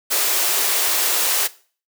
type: high-pass noise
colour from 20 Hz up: white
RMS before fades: -19 dBFS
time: 0.1-1.48 s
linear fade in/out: 20 ms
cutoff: 330 Hz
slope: 48 dB/octave
effects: noise-tail reverb RT60 0.4 s tail -18 dB re dry